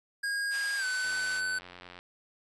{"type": "tone with pitch glide", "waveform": "square", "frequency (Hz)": [1630, 1512.1], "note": ["G#6", "F#6"], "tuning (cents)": [-33, 37], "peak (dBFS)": -30, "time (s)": [0.23, 1.59], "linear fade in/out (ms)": 10, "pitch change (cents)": -130, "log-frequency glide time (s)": [0.77, 0.85]}
{"type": "band-pass noise", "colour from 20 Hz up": "pink", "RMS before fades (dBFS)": -43, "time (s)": [0.5, 1.42], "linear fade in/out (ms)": 50, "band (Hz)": [1400, 10000], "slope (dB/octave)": 12}
{"type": "click train", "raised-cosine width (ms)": 0.3, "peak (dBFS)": -30, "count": 85, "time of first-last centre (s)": [1.05, 1.99], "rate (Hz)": 89.4}
{"effects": ["resampled to 24000 Hz"]}